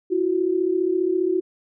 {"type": "tone pair together", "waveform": "sine", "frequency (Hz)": [335.4, 370.3], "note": ["E4", "F#4"], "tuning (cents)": [30, 1], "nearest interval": "major second", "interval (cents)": 171, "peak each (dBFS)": [-23, -20], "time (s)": [0.1, 1.41], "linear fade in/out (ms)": 20, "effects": []}